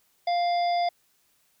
harmonic tone, 698.5 Hz, F5, in tune, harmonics 1 / 3 / 5 / 7, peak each -22 / -37 / -40 / -38 dBFS, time 0.27-0.89 s, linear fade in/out 5 ms, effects white hiss -67 dBFS RMS until 1.6 s

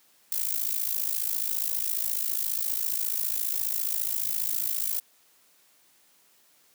violet noise with amplitude modulation, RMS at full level -25 dBFS, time 0.32-5 s, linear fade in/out 2 ms, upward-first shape sine, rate 54.7 Hz, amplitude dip 85%, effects white hiss -62 dBFS RMS until 6.74 s + high-pass 150 Hz 12 dB/octave

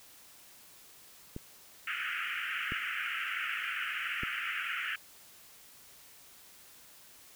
clicks, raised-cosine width 3 ms, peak -26 dBFS, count 3, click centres 1.364 / 2.721 / 4.234 s
pink band-pass noise, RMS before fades -36 dBFS, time 1.87-4.96 s, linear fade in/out 5 ms, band 1300 to 3000 Hz, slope 96 dB/octave
effects white hiss -56 dBFS RMS until 7.35 s

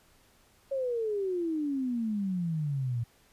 sine exponential sweep, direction down, 554.4 to 114.3 Hz, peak -28 dBFS, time 0.71-3.04 s, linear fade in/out 10 ms, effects pink hiss -63 dBFS RMS until 3.32 s + resampled to 32000 Hz

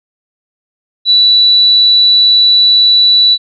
sine tone, 3951 Hz, B7, in tune, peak -4 dBFS, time 1.05-3.38 s, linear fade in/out 50 ms, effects none

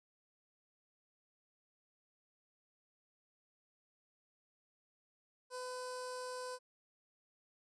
15% pulse tone with notch filter, 504 Hz, B4, 35 cents sharp, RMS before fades -44 dBFS, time 5.5-6.59 s, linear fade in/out 50 ms, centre 2100 Hz, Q 0.76, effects resampled to 24000 Hz

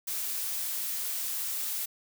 blue noise, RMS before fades -33 dBFS, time 0.07-1.86 s, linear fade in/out 10 ms, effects none

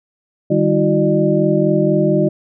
sine tone cluster, 153.4 / 197 / 322.4 / 366.9 / 601 Hz, D#3 / G3 / E4 / F#4 / D5, -24 / +9 / -38 / -15 / +40 cents, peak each -18 dBFS, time 0.5-2.29 s, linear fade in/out 10 ms, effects none

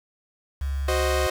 sine tone, 68.9 Hz, C#2, 10 cents flat, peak -24 dBFS, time 0.61-1.27 s, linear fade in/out 5 ms
sawtooth chord, C diminished, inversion second, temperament equal, 370 / 523.3 / 622.3 Hz, Gb4 / C5 / Eb5, 0 / 0 / 0 cents, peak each -23 dBFS, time 0.88-1.3 s, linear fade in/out 5 ms
effects low-pass 11000 Hz 12 dB/octave + 7-bit

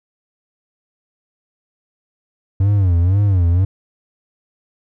triangle tone with vibrato, 93.4 Hz, F#2, 17 cents sharp, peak -9 dBFS, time 2.6-3.65 s, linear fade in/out 5 ms, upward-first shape sine, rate 2 Hz, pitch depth 170 cents each way, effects none

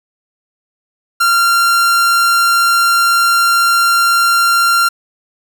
45% pulse tone, 1381 Hz, F6, 20 cents flat, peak -9 dBFS, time 1.2-4.89 s, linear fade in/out 10 ms, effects none

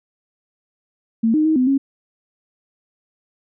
sine tone with pitch steps, 226 / 307.9 / 315.3 / 254.1 / 273.4 Hz, A3 / D#4 / D#4 / B3 / C#4, +47 / -18 / +23 / +49 / -24 cents, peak -13 dBFS, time 1.23-1.78 s, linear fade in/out 10 ms, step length 110 ms, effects none

